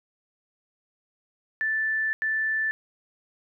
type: tone bursts at uneven times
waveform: sine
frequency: 1760 Hz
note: A6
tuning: in tune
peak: -23 dBFS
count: 2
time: 1.61-2.13 / 2.22-2.71 s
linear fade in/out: 0 ms
effects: none